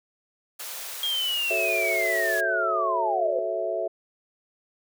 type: high-pass noise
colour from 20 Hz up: white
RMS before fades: -36 dBFS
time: 0.59-2.41 s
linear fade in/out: 10 ms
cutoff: 460 Hz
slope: 24 dB/octave
type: linear sweep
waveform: sine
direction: down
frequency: 3262 to 485.9 Hz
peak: -24 dBFS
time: 1.03-3.39 s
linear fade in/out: 2 ms
type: chord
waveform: sine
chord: F# minor seventh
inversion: none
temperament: equal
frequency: 370 / 440 / 554.4 / 659.3 Hz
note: F#4 / A4 / C#5 / E5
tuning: 0 / 0 / 0 / 0 cents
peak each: -33 / -33 / -33 / -27 dBFS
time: 1.5-3.88 s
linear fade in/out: 10 ms
effects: none